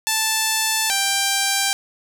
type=tone pair in turn; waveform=5% pulse; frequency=880 / 787.6 Hz; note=A5 / G5; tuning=0 / +8 cents; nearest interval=major second; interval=192 cents; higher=first; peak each=-6 dBFS; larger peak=neither; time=0.07-0.9 / 0.9-1.73 s; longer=neither; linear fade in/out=0 ms; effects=none